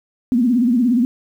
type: tone with vibrato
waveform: sine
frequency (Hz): 242.4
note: B3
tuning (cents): -32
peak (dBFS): -12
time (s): 0.32-1.05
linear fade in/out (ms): 0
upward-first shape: sine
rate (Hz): 17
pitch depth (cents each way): 130
effects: 8-bit